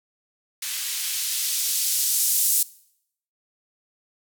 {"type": "noise with band-pass filter sweep", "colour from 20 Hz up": "violet", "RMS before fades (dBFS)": -24, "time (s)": [0.62, 2.63], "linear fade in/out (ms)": 5, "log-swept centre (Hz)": [2100, 8300], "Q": 0.78, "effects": ["noise-tail reverb RT60 0.7 s tail -21 dB re dry"]}